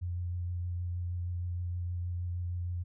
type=tone with vibrato; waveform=sine; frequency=88.1 Hz; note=F2; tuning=16 cents sharp; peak=-32 dBFS; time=0.01-2.84 s; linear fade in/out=20 ms; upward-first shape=sine; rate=6.4 Hz; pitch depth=15 cents each way; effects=none